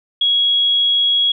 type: tone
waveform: sine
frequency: 3322 Hz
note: G#7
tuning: in tune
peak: -12 dBFS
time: 0.21-1.32 s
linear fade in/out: 5 ms
effects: none